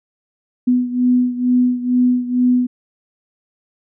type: beating tone pair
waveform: sine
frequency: 247.9 / 250.1 Hz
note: B3 / B3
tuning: +7 / +22 cents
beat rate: 2.2 Hz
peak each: -14 / -18 dBFS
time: 0.67-2.67 s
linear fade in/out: 10 ms
effects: none